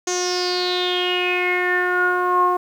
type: tone with low-pass filter sweep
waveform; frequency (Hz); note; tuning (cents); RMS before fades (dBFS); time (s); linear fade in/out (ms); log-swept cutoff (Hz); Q
sawtooth; 359.9; F#4; -48; -20; 0.07-2.57; 5; 6500 to 960; 8.8
effects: 8-bit